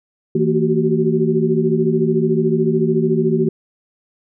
sine tone cluster, 162.4 / 228.2 / 370.6 / 384.3 Hz, E3 / A#3 / F#4 / G4, -26 / -37 / +3 / -34 cents, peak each -19 dBFS, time 0.35-3.49 s, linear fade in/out 5 ms, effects none

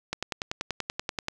click train, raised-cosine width 0.2 ms, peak -12 dBFS, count 13, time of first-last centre 0.13-1.284 s, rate 10.4 Hz, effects none

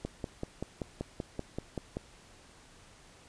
click train, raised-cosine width 2 ms, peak -21 dBFS, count 11, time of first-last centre 0.05-1.969 s, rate 5.21 Hz, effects pink hiss -57 dBFS RMS until 3.28 s + resampled to 22050 Hz

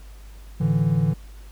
triangle chord, A suspended fourth, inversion none, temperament just, 110 / 146.67 / 165 Hz, A2 / D3 / E3, 0 / -2 / +2 cents, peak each -24 / -19 / -19 dBFS, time 0.6-1.14 s, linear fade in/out 10 ms, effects added 50 Hz sine -39 dBFS peak until 1.51 s + pink hiss -53 dBFS RMS until 1.51 s

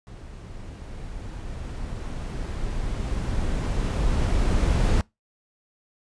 brown noise with level ramp, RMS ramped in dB -40 to -19 dBFS, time 0.07-5.01 s, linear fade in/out 0 ms, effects noise-tail reverb RT60 0.2 s tail -23 dB re dry + resampled to 22050 Hz

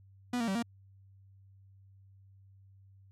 45% pulse tone with pitch steps, 245.5 / 231.4 / 192.4 / 234.4 Hz, B3 / A#3 / G3 / A#3, -10 / -13 / -32 / +10 cents, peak -30 dBFS, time 0.33-0.626 s, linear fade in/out 5 ms, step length 74 ms, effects added 97 Hz sine -56 dBFS peak until 3.11 s + low-pass 10000 Hz 12 dB/octave

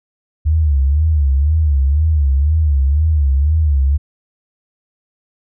sine tone with vibrato, 73.3 Hz, D2, 3 cents flat, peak -10 dBFS, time 0.45-3.98 s, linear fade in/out 20 ms, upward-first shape sine, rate 2 Hz, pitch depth 150 cents each way, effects none

